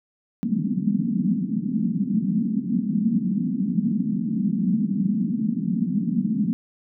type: band-pass noise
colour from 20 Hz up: pink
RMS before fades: -23 dBFS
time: 0.43-6.53 s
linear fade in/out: 0 ms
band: 180 to 240 Hz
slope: 48 dB/octave
effects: none